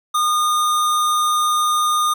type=tone; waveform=square; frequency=1221 Hz; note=D#6; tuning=33 cents flat; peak=-16 dBFS; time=0.14-2.14 s; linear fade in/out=10 ms; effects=none

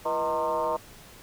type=tone with frequency modulation; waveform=sine; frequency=773 Hz; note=G5; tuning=24 cents flat; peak=-24 dBFS; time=0.05-0.77 s; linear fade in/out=10 ms; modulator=145 Hz; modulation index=2.2; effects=pink hiss -49 dBFS RMS until 1.22 s

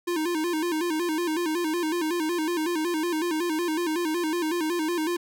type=tone with vibrato; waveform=square; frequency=330 Hz; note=E4; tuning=2 cents sharp; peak=-25 dBFS; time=0.07-5.17 s; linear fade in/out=10 ms; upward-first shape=square; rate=5.4 Hz; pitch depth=100 cents each way; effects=none

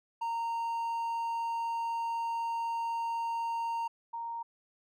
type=tone pair in turn; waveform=triangle / sine; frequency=924 / 928.5 Hz; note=A#5 / A#5; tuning=-16 / -7 cents; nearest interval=unison; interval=9 cents; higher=second; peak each=-29 / -35 dBFS; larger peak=first; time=0.21-3.88 / 4.13-4.43 s; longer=first; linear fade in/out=10 ms; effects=none

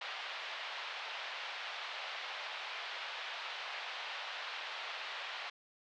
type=band-pass noise; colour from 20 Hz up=white; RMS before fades=-43 dBFS; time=0.01-5.5 s; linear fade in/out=5 ms; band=610 to 3700 Hz; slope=24 dB/octave; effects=low-pass 6000 Hz 12 dB/octave

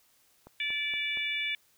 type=click train; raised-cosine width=1 ms; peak=-34 dBFS; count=4; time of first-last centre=0.47-1.173 s; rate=4.27 Hz
type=harmonic tone; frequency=581 Hz; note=D5; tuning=19 cents flat; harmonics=3 / 4 / 5 / 6; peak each=-40 / -31 / -39 / -36 dBFS; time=0.6-1.55 s; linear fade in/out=2 ms
effects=white hiss -66 dBFS RMS until 1.77 s

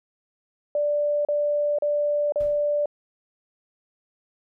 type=tone bursts; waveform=sine; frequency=587.3 Hz; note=D5; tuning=in tune; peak=-20 dBFS; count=4; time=0.75-2.858 s; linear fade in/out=2 ms; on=500 ms; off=36 ms
type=noise with exponential decay; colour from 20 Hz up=brown; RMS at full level=-36 dBFS; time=2.4-2.73 s; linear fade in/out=5 ms; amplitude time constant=70 ms
effects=none

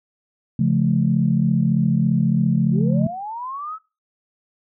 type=chord; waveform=sine; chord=Db augmented; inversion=none; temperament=just; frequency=138.59 / 173.24 / 216.5 Hz; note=Db3 / F3 / A3; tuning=0 / -14 / -28 cents; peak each=-19 dBFS; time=0.59-3.07 s; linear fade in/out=5 ms
type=linear sweep; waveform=sine; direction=up; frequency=335.2 to 1318.5 Hz; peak=-27 dBFS; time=2.71-3.79 s; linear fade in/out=50 ms
effects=noise-tail reverb RT60 0.3 s tail -21 dB re dry + tanh soft clip ceiling -4 dBFS

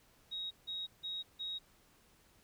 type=tone bursts; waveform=sine; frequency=3780 Hz; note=A#7; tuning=23 cents sharp; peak=-38 dBFS; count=4; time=0.31-1.59 s; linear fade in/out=20 ms; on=200 ms; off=160 ms; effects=pink hiss -67 dBFS RMS until 2.43 s

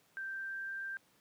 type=tone with pitch glide; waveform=sine; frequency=1568 to 1578 Hz; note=G6 to G6; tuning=0 to +11 cents; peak=-38 dBFS; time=0.17-0.97 s; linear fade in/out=0 ms; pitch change=+11 cents; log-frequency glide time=0.3-0.71 s; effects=pink hiss -69 dBFS RMS until 1.2 s + high-pass 150 Hz 12 dB/octave

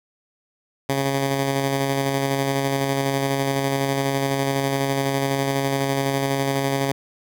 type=tone with tremolo; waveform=10% pulse; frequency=137.3 Hz; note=C#3; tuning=16 cents flat; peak=-11 dBFS; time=0.89-6.92 s; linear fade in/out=5 ms; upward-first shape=square; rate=12 Hz; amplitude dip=25%; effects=none

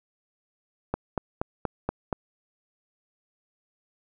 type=click train; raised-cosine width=1 ms; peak=-12 dBFS; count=6; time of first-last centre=0.94-2.128 s; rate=4.21 Hz; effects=none

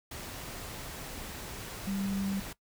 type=tone in noise; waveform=sine; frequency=196 Hz; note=G3; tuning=in tune; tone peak=-30 dBFS; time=1.87-2.4 s; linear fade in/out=5 ms; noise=pink; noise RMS=-42 dBFS; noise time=0.11-2.53 s; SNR=+9 dB; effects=noise-tail reverb RT60 0.1 s tail -19 dB re dry

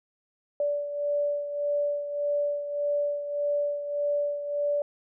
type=beating tone pair; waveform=sine; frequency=580 / 581.7 Hz; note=D5 / D5; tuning=-22 / -17 cents; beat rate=1.7 Hz; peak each=-26 / -33 dBFS; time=0.6-4.82 s; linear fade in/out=2 ms; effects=none

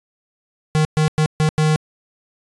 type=tone bursts at uneven times; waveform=square; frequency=154.8 Hz; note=D#3; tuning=9 cents flat; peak=-14 dBFS; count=5; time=0.75-0.85 / 0.97-1.08 / 1.18-1.26 / 1.4-1.49 / 1.58-1.76 s; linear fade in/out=0 ms; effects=resampled to 22050 Hz

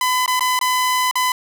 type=tone with dropouts; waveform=sawtooth; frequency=1008 Hz; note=B5; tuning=35 cents sharp; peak=-12 dBFS; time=0.01-1.32 s; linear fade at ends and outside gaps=2 ms; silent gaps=0.261-0.278 / 0.395-0.407 / 0.591-0.612 / 1.112-1.155 s; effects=none

